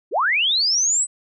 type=linear sweep; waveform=sine; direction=up; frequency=286.8 to 8190 Hz; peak=-16 dBFS; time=0.11-1.07 s; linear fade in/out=50 ms; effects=none